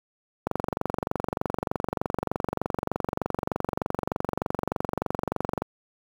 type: click train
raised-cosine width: 1 ms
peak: -11 dBFS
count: 121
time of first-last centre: 0.47-5.62 s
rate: 23.3 Hz
effects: high-pass 80 Hz 12 dB/octave + 7-bit